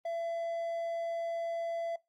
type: tone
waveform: triangle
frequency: 672 Hz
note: E5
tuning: 33 cents sharp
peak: -31 dBFS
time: 0.05-1.96 s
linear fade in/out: 5 ms
effects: noise-tail reverb RT60 0.2 s tail -21 dB re dry + Opus 32 kbps

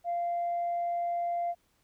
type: tone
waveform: sine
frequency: 693 Hz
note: F5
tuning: 14 cents flat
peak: -27 dBFS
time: 0.04-1.55 s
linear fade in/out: 50 ms
effects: tanh soft clip ceiling -25 dBFS + pink hiss -71 dBFS RMS until 1.83 s

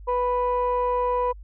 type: tone pair together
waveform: sine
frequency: 493.9 / 987.8 Hz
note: B4 / B5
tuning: 0 / 0 cents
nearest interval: octave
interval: 1200 cents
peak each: -22 dBFS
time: 0.07-1.33 s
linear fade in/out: 20 ms
effects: tanh soft clip ceiling -16 dBFS + added 50 Hz sine -39 dBFS peak until 1.43 s

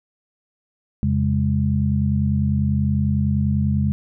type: tone cluster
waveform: sine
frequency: 85.6 / 136 / 205.7 Hz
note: F2 / C#3 / G#3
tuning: -34 / -33 / -16 cents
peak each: -21 dBFS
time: 1.03-3.92 s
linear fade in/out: 0 ms
effects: none

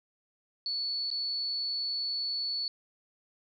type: tone with dropouts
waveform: sine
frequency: 4435 Hz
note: C#8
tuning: in tune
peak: -30 dBFS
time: 0.66-2.68 s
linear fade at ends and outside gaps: 1 ms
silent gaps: 1.103-1.113 s
effects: none

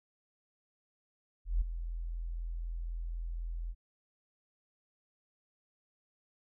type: tone with ADSR envelope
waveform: sine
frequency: 41.99 Hz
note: E1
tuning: 33 cents sharp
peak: -24 dBFS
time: 1.45-3.75 s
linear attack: 160 ms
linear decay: 12 ms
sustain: -11 dB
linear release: 50 ms
effects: none

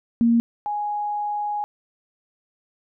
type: tone pair in turn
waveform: sine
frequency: 233.1 / 830.7 Hz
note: A#3 / G#5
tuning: 0 / 0 cents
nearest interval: octave + minor seventh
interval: 2200 cents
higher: second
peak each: -14 / -23 dBFS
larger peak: first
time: 0.21-0.4 / 0.66-1.64 s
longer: second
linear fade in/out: 0 ms
effects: none

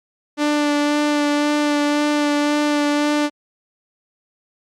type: tone with vibrato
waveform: sawtooth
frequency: 294.2 Hz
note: D4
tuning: 3 cents sharp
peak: -12 dBFS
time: 0.37-3.3 s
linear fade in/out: 50 ms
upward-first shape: sine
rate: 1.9 Hz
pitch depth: 14 cents each way
effects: low-pass 7000 Hz 12 dB/octave + Opus 48 kbps

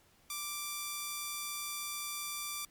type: tone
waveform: 5% pulse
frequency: 1174.7 Hz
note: D6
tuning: in tune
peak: -25 dBFS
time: 0.3-2.65 s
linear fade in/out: 2 ms
effects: pink hiss -66 dBFS RMS until 2.7 s + MP3 96 kbps

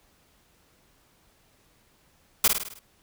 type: noise with echo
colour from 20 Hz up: white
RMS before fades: -18 dBFS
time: 2.44-2.48 s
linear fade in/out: 5 ms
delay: 52 ms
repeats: 6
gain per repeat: -5 dB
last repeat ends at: 2.792 s
effects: pink hiss -63 dBFS RMS until 3.02 s

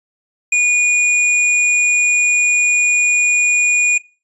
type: tone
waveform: square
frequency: 2450 Hz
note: D#7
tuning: 27 cents flat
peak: -11 dBFS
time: 0.52-3.98 s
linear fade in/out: 5 ms
effects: noise-tail reverb RT60 0.3 s tail -20 dB re dry + resampled to 24000 Hz

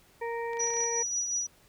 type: harmonic tone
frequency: 465.6 Hz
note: A#4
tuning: 2 cents flat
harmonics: 1 / 2 / 4 / 5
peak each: -33 / -36 / -41 / -46 dBFS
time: 0.21-1.03 s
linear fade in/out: 10 ms
type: clicks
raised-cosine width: 0.2 ms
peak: -30 dBFS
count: 10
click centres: 0.533 / 0.571 / 0.604 / 0.641 / 0.673 / 0.704 / 0.738 / 0.769 / 0.805 / 0.839 s
type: tone with tremolo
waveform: sine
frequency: 5840 Hz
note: F#8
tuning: 24 cents flat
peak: -26 dBFS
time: 0.59-1.47 s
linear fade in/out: 10 ms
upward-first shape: triangle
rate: 5.5 Hz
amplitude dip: 50%
effects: pink hiss -61 dBFS RMS until 1.68 s

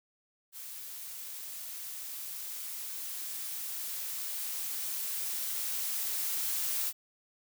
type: noise with level ramp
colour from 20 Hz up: blue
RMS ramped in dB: -44 to -32 dBFS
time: 0.52-6.93 s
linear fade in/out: 50 ms
effects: none

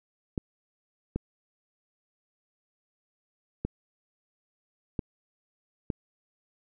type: clicks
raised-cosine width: 3 ms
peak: -16 dBFS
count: 5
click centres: 0.378 / 1.16 / 3.65 / 4.992 / 5.902 s
effects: none

